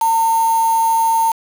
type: tone with quantisation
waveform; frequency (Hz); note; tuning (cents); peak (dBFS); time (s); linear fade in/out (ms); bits
sine; 907; A#5; -48; -12; 0.01-1.32; 5; 4
effects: none